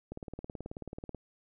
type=click train; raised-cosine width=2 ms; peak=-27 dBFS; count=20; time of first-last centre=0.12-1.147 s; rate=18.5 Hz; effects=none